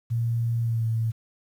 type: tone with pitch glide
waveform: sine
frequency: 116.54 to 113.09 Hz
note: A#2 to A2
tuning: 0 to +48 cents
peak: -22 dBFS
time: 0.1-1.12 s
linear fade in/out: 20 ms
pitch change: -52 cents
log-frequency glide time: 0.62-0.84 s
effects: 9-bit